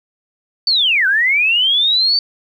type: linear two-way sweep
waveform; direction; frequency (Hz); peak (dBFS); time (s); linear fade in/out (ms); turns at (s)
sine; down then up; 4600 to 1488 to 4600; -11; 0.67-2.19; 2; 1.07
effects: 8-bit